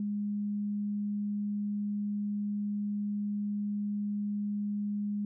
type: tone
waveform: sine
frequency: 205.9 Hz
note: G#3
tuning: 15 cents flat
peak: -30 dBFS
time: 0-5.25 s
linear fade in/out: 2 ms
effects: none